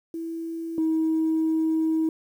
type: tone pair in turn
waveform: sine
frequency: 329.6 / 319.5 Hz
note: E4 / D#4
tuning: 0 / +46 cents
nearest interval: minor second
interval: 54 cents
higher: first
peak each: -29 / -19 dBFS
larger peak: second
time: 0.14-0.78 / 0.78-2.09 s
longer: second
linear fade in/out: 2 ms
effects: tanh soft clip ceiling -17 dBFS + 9-bit